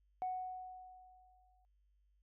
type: tone with exponential decay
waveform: sine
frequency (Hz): 740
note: F#5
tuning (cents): 0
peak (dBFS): -34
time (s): 0.22-1.65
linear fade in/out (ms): 0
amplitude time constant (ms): 310
effects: tanh soft clip ceiling -31 dBFS + added 50 Hz sine -70 dBFS peak until 2.22 s